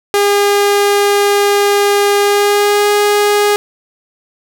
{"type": "tone with pitch glide", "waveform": "sawtooth", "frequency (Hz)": [405.9, 412.8], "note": ["G#4", "G#4"], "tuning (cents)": [-40, -10], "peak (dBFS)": -5, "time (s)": [0.14, 3.56], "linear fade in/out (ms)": 0, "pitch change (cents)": 30, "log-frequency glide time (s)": [2.18, 2.92], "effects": []}